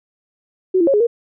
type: tone with pitch steps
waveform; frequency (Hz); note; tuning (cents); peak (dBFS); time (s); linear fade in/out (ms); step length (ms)
sine; 372.5 / 337.5 / 549 / 416.5 / 469.4; F#4 / E4 / C#5 / G#4 / A#4; +12 / +41 / -17 / +5 / +12; -11; 0.74-1.07; 10; 66
effects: none